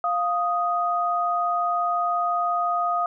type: tone pair together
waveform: sine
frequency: 700 / 1245.7 Hz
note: F5 / D#6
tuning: +4 / +2 cents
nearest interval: minor seventh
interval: 998 cents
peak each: -24 / -23 dBFS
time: 0.04-3.06 s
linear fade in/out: 2 ms
effects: none